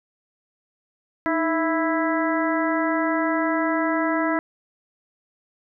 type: harmonic tone with a mistuned harmonic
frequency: 329.6 Hz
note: E4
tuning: in tune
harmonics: 1 / 2 / 3 / 4 / 5 / 6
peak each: -23 / -26 / -28 / -29 / -30 / -31 dBFS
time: 1.26-4.39 s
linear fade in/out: 0 ms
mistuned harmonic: 1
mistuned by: -82 cents
effects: none